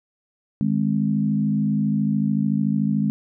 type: chord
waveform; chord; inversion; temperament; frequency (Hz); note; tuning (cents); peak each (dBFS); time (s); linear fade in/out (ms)
sine; Ab major; second; equal with one note detuned; 154.31 / 207.7 / 261.6; Eb3 / Ab3 / C4; -14 / 0 / 0; -24 / -20 / -26; 0.61-3.1; 0
effects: none